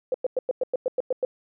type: tone bursts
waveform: sine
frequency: 511 Hz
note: C5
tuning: 41 cents flat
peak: -20 dBFS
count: 10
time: 0.12-1.25 s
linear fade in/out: 2 ms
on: 23 ms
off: 100 ms
effects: none